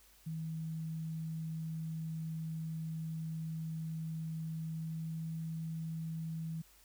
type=tone with pitch glide; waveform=sine; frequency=160.3 to 161.6 Hz; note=E3 to E3; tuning=-48 to -34 cents; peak=-37 dBFS; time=0.26-6.62 s; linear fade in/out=10 ms; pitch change=+14 cents; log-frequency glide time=4.6-5.33 s; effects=added 50 Hz sine -67 dBFS peak until 6.84 s + white hiss -64 dBFS RMS until 6.84 s